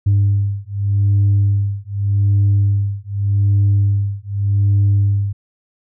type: beating tone pair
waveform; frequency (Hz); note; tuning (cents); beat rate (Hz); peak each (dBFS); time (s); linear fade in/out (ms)
sine; 100 / 100.84; G2 / G2; +35 / +49; 0.84; -14; 0.06-5.33; 10
effects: tanh soft clip ceiling -8 dBFS